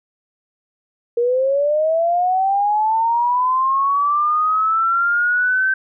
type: linear sweep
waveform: sine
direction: up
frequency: 467.1 to 1555 Hz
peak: -14 dBFS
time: 1.17-5.74 s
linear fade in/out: 5 ms
effects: none